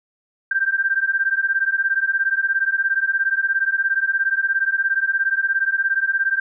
sine beating tone pair, 1569 / 1586 Hz, G6 / G6, +1 / +20 cents, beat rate 17 Hz, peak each -20 dBFS, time 0.51-6.4 s, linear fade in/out 5 ms, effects none

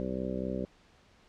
harmonic tone, 64.1 Hz, C2, 35 cents flat, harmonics 1 / 2 / 3 / 4 / 5 / 6 / 7 / 8 / 9, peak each -43 / -45 / -36 / -39 / -43 / -39 / -47 / -40 / -41 dBFS, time 0-0.65 s, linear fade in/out 0 ms, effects pink hiss -62 dBFS RMS until 1.28 s + low-pass 5000 Hz 12 dB/octave

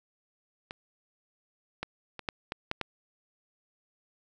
clicks, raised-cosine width 0.3 ms, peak -22 / -17 / -23 / -14 / -17 / -14 / -15 dBFS, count 7, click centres 0.709 / 1.83 / 2.193 / 2.288 / 2.521 / 2.714 / 2.813 s, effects none

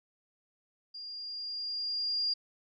sine tone with level ramp, 4810 Hz, D8, 41 cents sharp, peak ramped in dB -41 to -27 dBFS, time 0.94-2.34 s, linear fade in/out 10 ms, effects none

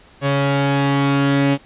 sawtooth tone pair together, 139.7 / 279.1 Hz, C#3 / C#4, +14 / +12 cents, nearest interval octave, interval 1198 cents, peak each -13 dBFS, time 0.21-1.58 s, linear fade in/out 50 ms, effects pink hiss -48 dBFS RMS until 1.65 s + resampled to 8000 Hz

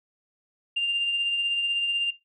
sine tone with tremolo, 2794 Hz, F7, in tune, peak -20 dBFS, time 0.76-2.11 s, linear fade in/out 10 ms, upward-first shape triangle, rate 16 Hz, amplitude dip 50%, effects noise-tail reverb RT60 0.2 s tail -17 dB re dry + tanh soft clip ceiling -18 dBFS

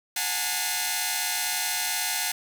5% pulse tone cluster, 728 / 826 / 893 / 2047 Hz, F#5 / G#5 / A5 / C7, -28 / -10 / +25 / -38 cents, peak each -20 dBFS, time 0.16-2.32 s, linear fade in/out 5 ms, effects 7-bit

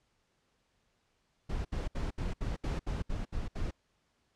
brown noise bursts, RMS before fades -34 dBFS, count 10, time 1.49-3.711 s, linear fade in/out 10 ms, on 160 ms, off 69 ms, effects pink hiss -75 dBFS RMS until 4.35 s + low-pass 7000 Hz 12 dB/octave

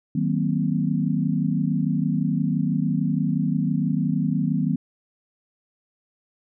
sine chord, C half-diminished seventh, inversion first, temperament just, 156.98 / 188.37 / 235.5 / 261.6 Hz, Eb3 / Gb3 / Bb3 / C4, +16 / +31 / +18 / 0 cents, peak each -24 / -25 / -26 / -27 dBFS, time 0.15-4.76 s, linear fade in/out 5 ms, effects none

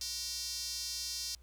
square tone with high-pass filter, 210 Hz, G#3, 19 cents sharp, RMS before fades -39 dBFS, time 0.01-1.35 s, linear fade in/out 2 ms, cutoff 5000 Hz, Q 4.2, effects added 60 Hz sine -55 dBFS peak until 1.42 s + pink hiss -70 dBFS RMS until 1.42 s

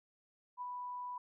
sine tone with ADSR envelope, 987.8 Hz, B5, in tune, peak -38 dBFS, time 0.57-1.18 s, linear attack 44 ms, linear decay 22 ms, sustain -2 dB, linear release 4 ms, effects none

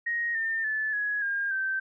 sine tone with pitch steps, 1875 / 1805.9 / 1739.4 / 1675.3 / 1613.5 / 1554.1 Hz, A#6 / A6 / A6 / G#6 / G6 / G6, +10 / +45 / -20 / +15 / +50 / -15 cents, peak -26 dBFS, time 0.06-1.8 s, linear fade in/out 10 ms, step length 290 ms, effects none

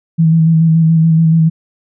sine tone with vibrato, 162.2 Hz, E3, 28 cents flat, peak -6 dBFS, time 0.18-1.5 s, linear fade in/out 20 ms, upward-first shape square, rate 7 Hz, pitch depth 22 cents each way, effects none

